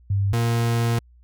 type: tone pair in turn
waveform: sine / 40% pulse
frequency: 99 / 116.9 Hz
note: G2 / A#2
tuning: +18 / +5 cents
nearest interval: minor third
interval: 287 cents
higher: second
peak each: -18 dBFS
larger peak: neither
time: 0.1-0.33 / 0.33-0.99 s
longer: second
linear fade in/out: 5 ms
effects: added 60 Hz sine -49 dBFS peak until 1.23 s